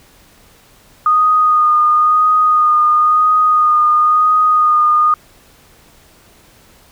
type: tone with vibrato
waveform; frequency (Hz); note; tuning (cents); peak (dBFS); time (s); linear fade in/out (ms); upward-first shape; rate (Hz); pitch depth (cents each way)
sine; 1233; D#6; -16; -8; 1.06-5.14; 2; sine; 0.98; 19
effects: pink hiss -47 dBFS RMS until 6.91 s